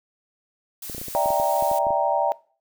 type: noise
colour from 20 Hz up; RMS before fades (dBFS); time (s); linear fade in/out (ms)
blue; -35; 0.82-1.79; 5
type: clicks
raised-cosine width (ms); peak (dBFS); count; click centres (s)
2; -23; 12; 0.898 / 0.948 / 0.981 / 1.015 / 1.083 / 1.259 / 1.305 / 1.399 / 1.625 / 1.714 / 1.868 / 1.906
type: chord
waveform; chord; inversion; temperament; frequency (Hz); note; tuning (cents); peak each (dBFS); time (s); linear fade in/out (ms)
sine; E half-diminished seventh; third; equal; 587.3 / 659.3 / 784 / 932.3; D5 / E5 / G5 / Bb5; 0 / 0 / 0 / 0; -24; 1.15-2.32; 0
effects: noise-tail reverb RT60 0.4 s tail -21 dB re dry